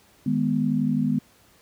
sine chord, G# minor, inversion second, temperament equal, 155.56 / 207.7 / 246.9 Hz, D#3 / G#3 / B3, 0 / 0 / 0 cents, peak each -26 / -25 / -23 dBFS, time 0.26-1.19 s, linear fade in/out 5 ms, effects pink hiss -57 dBFS RMS until 1.61 s + high-pass 60 Hz 12 dB/octave

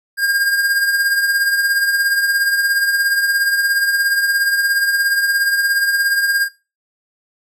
square tone with tremolo, 1613 Hz, G6, 49 cents sharp, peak -12 dBFS, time 0.17-6.49 s, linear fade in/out 50 ms, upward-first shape triangle, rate 17 Hz, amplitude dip 55%, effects noise-tail reverb RT60 0.3 s tail -21 dB re dry

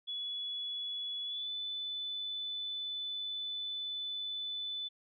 sine tone with pitch glide, 3399 to 3499 Hz, G#7 to A7, +39 to -10 cents, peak -36 dBFS, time 0.07-4.89 s, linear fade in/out 20 ms, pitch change +51 cents, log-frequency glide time 1.24-1.5 s, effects none

